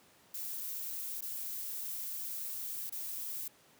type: noise with dropouts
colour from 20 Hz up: violet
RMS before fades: -40 dBFS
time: 0.34-3.48 s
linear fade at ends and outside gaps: 5 ms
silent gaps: 1.21-1.221 / 2.897-2.922 s
effects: pink hiss -63 dBFS RMS until 3.79 s + high-pass 150 Hz 12 dB/octave